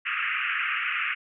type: band-pass noise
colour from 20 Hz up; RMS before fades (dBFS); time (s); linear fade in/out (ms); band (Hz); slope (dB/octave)
white; -28; 0.05-1.15; 20; 1200 to 2800; 96
effects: none